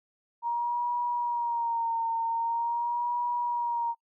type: tone with vibrato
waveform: sine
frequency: 939 Hz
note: A#5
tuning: 12 cents sharp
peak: -26 dBFS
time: 0.42-3.95 s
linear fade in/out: 50 ms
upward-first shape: sine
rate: 0.44 Hz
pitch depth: 46 cents each way
effects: noise-tail reverb RT60 0.1 s tail -25 dB re dry